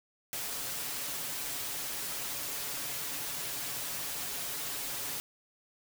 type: noise with comb filter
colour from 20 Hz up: white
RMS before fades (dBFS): -37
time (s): 0.33-5.2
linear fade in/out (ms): 0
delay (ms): 7.1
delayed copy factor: +0.6
effects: none